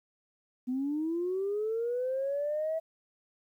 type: linear sweep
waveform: sine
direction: up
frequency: 246.2 to 652 Hz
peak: -28 dBFS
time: 0.67-2.8 s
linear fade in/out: 20 ms
effects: tanh soft clip ceiling -24 dBFS + 11-bit